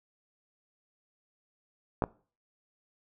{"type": "clicks", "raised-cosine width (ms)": 1, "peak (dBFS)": -13, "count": 2, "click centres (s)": [2.022, 2.039], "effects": ["noise-tail reverb RT60 0.4 s tail -22 dB re dry"]}